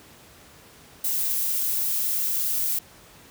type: noise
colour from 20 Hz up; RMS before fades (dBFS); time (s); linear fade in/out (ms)
violet; -25; 1.04-2.79; 5
effects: pink hiss -50 dBFS RMS until 3.3 s + high-pass 60 Hz 12 dB/octave